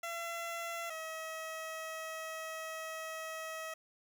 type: tone pair in turn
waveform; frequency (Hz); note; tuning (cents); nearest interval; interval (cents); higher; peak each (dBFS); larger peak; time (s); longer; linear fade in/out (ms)
15% pulse; 677 / 640; E5 / D#5; +46 / +49; minor second; 97; first; -32 / -34; first; 0.03-0.9 / 0.9-3.74; second; 5
effects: none